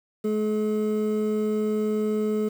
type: tone pair together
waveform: triangle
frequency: 213.5 / 427.4 Hz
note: G#3 / G#4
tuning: +48 / +50 cents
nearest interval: octave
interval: 1202 cents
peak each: -23 dBFS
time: 0.24-2.49 s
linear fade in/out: 10 ms
effects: 8-bit